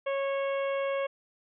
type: harmonic tone with a mistuned harmonic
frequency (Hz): 550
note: C#5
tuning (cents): -14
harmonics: 1 / 2 / 3 / 4 / 5 / 6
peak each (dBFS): -28 / -37 / -43 / -41 / -45 / -49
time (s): 0.06-1.07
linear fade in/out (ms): 10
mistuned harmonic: 6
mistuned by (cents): -17
effects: none